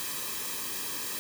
white noise with comb filter, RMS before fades -35 dBFS, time 0-1.19 s, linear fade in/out 0 ms, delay 1.4 ms, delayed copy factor -0.7, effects none

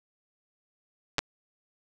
clicks, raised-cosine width 0.2 ms, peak -8 dBFS, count 2, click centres 1.183 / 1.19 s, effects none

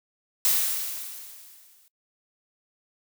blue noise with exponential decay, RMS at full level -20 dBFS, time 0.45-1.88 s, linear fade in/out 0 ms, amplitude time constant 310 ms, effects noise-tail reverb RT60 0.1 s tail -22 dB re dry

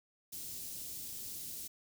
white band-stop noise, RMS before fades -44 dBFS, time 0.32-1.68 s, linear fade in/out 10 ms, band 320 to 4800 Hz, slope 12 dB/octave, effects none

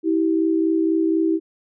sine tone pair together, 323.7 / 387.8 Hz, E4 / G4, -31 / -19 cents, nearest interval minor third, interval 312 cents, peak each -17 / -23 dBFS, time 0.03-1.4 s, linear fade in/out 50 ms, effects none

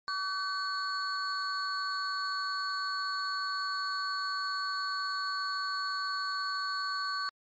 sine tone cluster, 1143 / 1521 / 4395 Hz, D6 / F#6 / C#8, -47 / +47 / -16 cents, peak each -33 / -35 / -35 dBFS, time 0.08-7.29 s, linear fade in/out 0 ms, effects tanh soft clip ceiling -25 dBFS + MP3 32 kbps

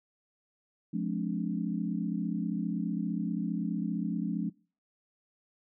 sine chord, D half-diminished seventh, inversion first, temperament just, 176.2 / 211.4 / 264.3 / 293.7 Hz, F3 / Ab3 / C4 / D4, +16 / +31 / +18 / 0 cents, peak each -33 / -33 / -38 / -37 dBFS, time 0.93-4.5 s, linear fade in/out 10 ms, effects noise-tail reverb RT60 0.4 s tail -24 dB re dry

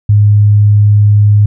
sine tone, 103.83 Hz, G#2, in tune, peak -3 dBFS, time 0.09-1.46 s, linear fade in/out 5 ms, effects none

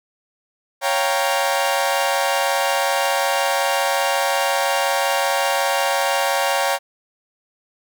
sawtooth chord, G half-diminished seventh, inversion second, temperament equal, 554.4 / 698.5 / 784 / 932.3 Hz, Db5 / F5 / G5 / Bb5, 0 / 0 / 0 / 0 cents, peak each -18 / -21 / -19 / -20 dBFS, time 0.81-6.79 s, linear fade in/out 50 ms, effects none

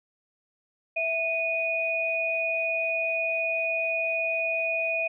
sine tone pair together, 659.3 / 2474 Hz, E5 / D#7, 0 / -10 cents, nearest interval octave + major seventh, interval 2290 cents, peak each -29 / -26 dBFS, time 0.96-5.08 s, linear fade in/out 10 ms, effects none

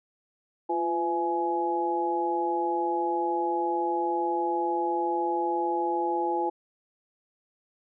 harmonic tone with a mistuned harmonic, 167.9 Hz, E3, 32 cents sharp, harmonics 2 / 3 / 4 / 5, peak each -29 / -34 / -37 / -27 dBFS, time 0.69-6.5 s, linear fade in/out 10 ms, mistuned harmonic 2, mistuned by +51 cents, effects none

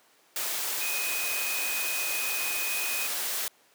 sine tone in noise, 2500 Hz, D#7, 8 cents sharp, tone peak -32 dBFS, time 0.81-3.07 s, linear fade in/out 2 ms, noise white, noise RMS -31 dBFS, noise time 0.36-3.48 s, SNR -4 dB, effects pink hiss -61 dBFS RMS until 3.74 s + high-pass 400 Hz 12 dB/octave

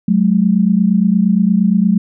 sine tone pair together, 185.7 / 214.3 Hz, F#3 / A3, +7 / -45 cents, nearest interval major second, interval 248 cents, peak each -12 dBFS, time 0.08-1.98 s, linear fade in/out 5 ms, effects none

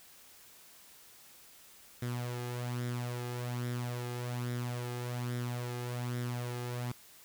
sawtooth tone with flanger, 122.1 Hz, B2, 19 cents flat, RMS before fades -37 dBFS, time 2.02-6.92 s, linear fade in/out 5 ms, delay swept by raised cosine 0.55 to 2.45 ms, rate 1.2 Hz, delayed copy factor +0.55, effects white hiss -57 dBFS RMS until 7.24 s

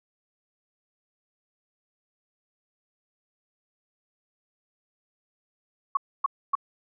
sine tone bursts, 1108.7 Hz, C#6, in tune, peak -19 dBFS, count 3, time 5.95-6.553 s, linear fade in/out 5 ms, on 21 ms, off 270 ms, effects none

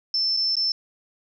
sine tone with dropouts, 5310 Hz, E8, 12 cents sharp, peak -20 dBFS, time 0.14-0.72 s, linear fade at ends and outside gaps 2 ms, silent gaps 0.367-0.371 / 0.555-0.567 s, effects none

